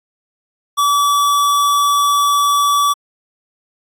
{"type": "tone", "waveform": "square", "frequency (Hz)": 1149, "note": "D6", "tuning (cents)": -38, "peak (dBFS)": -12, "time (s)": [0.77, 2.94], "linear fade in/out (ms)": 20, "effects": ["AAC 64 kbps"]}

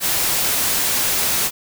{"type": "noise", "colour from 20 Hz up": "white", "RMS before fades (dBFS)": -19, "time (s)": [0, 1.51], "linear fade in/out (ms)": 50, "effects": []}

